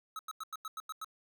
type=tone bursts; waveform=square; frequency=1285 Hz; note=E6; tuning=45 cents flat; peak=-39 dBFS; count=8; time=0.16-1.045 s; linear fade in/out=2 ms; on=31 ms; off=91 ms; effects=none